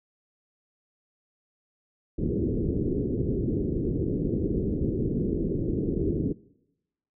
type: low-pass noise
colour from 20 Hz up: white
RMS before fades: -27 dBFS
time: 2.18-6.33 s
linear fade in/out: 10 ms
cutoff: 420 Hz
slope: 48 dB/octave
effects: noise-tail reverb RT60 0.9 s tail -22 dB re dry